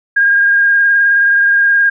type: tone with vibrato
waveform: sine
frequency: 1618 Hz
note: G#6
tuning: 46 cents flat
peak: -7 dBFS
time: 0.16-1.9 s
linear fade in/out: 10 ms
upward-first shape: triangle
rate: 19 Hz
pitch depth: 21 cents each way
effects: none